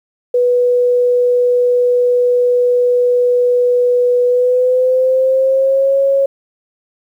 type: tone with pitch glide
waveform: sine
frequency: 491.4 to 548.4 Hz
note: B4 to C#5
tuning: -9 to -19 cents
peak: -9 dBFS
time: 0.34-6.26 s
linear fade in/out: 5 ms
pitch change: +190 cents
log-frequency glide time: 4.26-5.98 s
effects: 8-bit